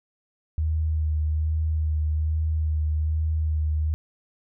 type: tone with vibrato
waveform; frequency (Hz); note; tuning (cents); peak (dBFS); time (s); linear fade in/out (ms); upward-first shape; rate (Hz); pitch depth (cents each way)
sine; 77.78; D#2; 0; -21; 0.58-3.94; 0; sine; 1.2; 22
effects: none